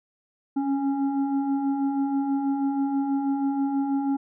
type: tone with frequency modulation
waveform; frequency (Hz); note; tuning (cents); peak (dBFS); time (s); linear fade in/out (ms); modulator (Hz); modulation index
sine; 277.1; C#4; -1; -22; 0.56-4.17; 10; 548; 0.63
effects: none